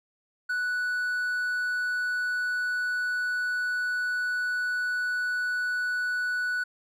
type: tone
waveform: triangle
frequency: 1480 Hz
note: F#6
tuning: in tune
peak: -24 dBFS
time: 0.49-6.64 s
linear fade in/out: 10 ms
effects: none

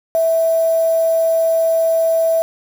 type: tone with quantisation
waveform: sine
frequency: 655 Hz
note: E5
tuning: 11 cents flat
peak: -12 dBFS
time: 0.15-2.42 s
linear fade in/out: 0 ms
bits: 5
effects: none

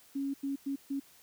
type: tone bursts at uneven times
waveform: sine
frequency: 276.2 Hz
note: C#4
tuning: 6 cents flat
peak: -31 dBFS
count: 4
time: 0.15-0.34 / 0.43-0.56 / 0.66-0.76 / 0.9-1 s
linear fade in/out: 10 ms
effects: white hiss -60 dBFS RMS until 1.22 s

